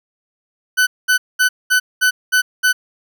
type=tone bursts; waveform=40% pulse; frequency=1503 Hz; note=F#6; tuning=27 cents sharp; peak=-10 dBFS; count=7; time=0.77-2.73 s; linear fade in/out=20 ms; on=100 ms; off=210 ms; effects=none